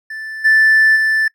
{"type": "tone with level steps", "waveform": "triangle", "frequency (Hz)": 1760, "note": "A6", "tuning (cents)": 0, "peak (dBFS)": [-23, -5, -10], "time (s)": [0.1, 1.28], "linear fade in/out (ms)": 5, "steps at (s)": [0.44, 0.95], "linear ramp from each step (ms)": 20, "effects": ["noise-tail reverb RT60 0.1 s tail -23 dB re dry", "tanh soft clip ceiling -3 dBFS"]}